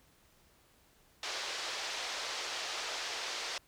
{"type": "band-pass noise", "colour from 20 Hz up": "white", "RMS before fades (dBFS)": -39, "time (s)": [1.23, 3.58], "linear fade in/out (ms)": 2, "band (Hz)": [400, 5600], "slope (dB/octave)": 24, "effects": ["pink hiss -66 dBFS RMS until 3.67 s"]}